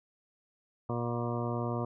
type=harmonic tone with a mistuned harmonic; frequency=119.3 Hz; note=A#2; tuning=41 cents sharp; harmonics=1 / 2 / 3 / 4 / 5 / 6 / 8 / 9 / 10; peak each=-34 / -37 / -39 / -40 / -41 / -42 / -43 / -44 / -44 dBFS; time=0.89-1.85 s; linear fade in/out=5 ms; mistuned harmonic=10; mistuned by=-18 cents; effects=none